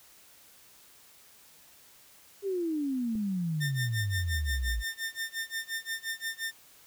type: exponential sweep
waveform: sine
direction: down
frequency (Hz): 407.2 to 52.8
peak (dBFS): -28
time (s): 2.42-4.84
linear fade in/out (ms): 50
type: click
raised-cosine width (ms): 3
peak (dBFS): -31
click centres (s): 3.154
type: tone with tremolo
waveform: sawtooth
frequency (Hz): 1806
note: A6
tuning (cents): +45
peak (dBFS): -27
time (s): 3.6-6.52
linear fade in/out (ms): 20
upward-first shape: sine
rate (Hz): 5.7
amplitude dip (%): 95
effects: white hiss -57 dBFS RMS until 6.86 s